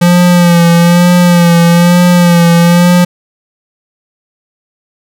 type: tone with vibrato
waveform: square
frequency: 173.5 Hz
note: F3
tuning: 11 cents flat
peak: -4 dBFS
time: 0.01-3.05 s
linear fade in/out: 10 ms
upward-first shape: sine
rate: 1.1 Hz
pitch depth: 37 cents each way
effects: none